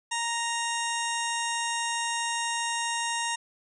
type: harmonic tone with a mistuned harmonic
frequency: 932.3 Hz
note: A#5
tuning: in tune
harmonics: 1 / 2 / 3 / 4 / 6 / 7 / 8 / 9 / 10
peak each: -31 / -34 / -36 / -37 / -39 / -39 / -40 / -41 / -41 dBFS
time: 0.11-3.36 s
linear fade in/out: 10 ms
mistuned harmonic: 9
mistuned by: -21 cents
effects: none